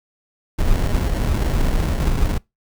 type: noise with sample-and-hold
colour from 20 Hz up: brown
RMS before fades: -18 dBFS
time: 0.58-2.38 s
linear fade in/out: 10 ms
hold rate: 1225 Hz
effects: noise-tail reverb RT60 0.2 s tail -24 dB re dry